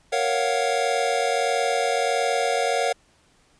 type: chord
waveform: square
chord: Gb major seventh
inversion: first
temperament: equal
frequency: 466.2 / 554.4 / 698.5 / 740 Hz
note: Bb4 / Db5 / F5 / Gb5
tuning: 0 / 0 / 0 / 0 cents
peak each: -27 dBFS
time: 0.12-2.93 s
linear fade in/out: 10 ms
effects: pink hiss -60 dBFS RMS until 3.59 s + resampled to 22050 Hz